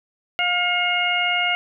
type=harmonic tone with a mistuned harmonic; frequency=709 Hz; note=F5; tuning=26 cents sharp; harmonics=1 / 2 / 3 / 4; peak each=-25 / -26 / -22 / -23 dBFS; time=0.39-1.55 s; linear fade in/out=0 ms; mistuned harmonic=3; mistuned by=+27 cents; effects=none